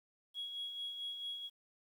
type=tone with tremolo; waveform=sine; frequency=3322 Hz; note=G#7; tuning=in tune; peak=-37 dBFS; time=0.34-1.5 s; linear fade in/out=50 ms; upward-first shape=sine; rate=4.5 Hz; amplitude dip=50%; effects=tanh soft clip ceiling -35 dBFS + 11-bit